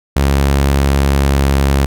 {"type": "tone with pitch glide", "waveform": "sawtooth", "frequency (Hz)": [69.3, 68.82], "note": ["C#2", "C#2"], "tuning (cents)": [0, -12], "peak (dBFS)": -6, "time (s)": [0.16, 1.86], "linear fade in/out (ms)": 5, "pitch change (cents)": -12, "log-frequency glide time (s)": [1.07, 1.59], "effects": []}